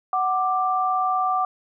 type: tone pair together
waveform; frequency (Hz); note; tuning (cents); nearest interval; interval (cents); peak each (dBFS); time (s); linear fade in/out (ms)
sine; 744.1 / 1180; F#5 / D6; +10 / +8; minor sixth; 798; -22; 0.13-1.45; 2
effects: none